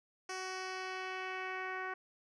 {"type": "tone with low-pass filter sweep", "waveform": "10% pulse", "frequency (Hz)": 374.1, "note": "F#4", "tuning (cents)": 19, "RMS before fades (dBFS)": -41, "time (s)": [0.29, 1.94], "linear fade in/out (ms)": 5, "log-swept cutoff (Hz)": [6600, 1700], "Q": 1.7, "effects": []}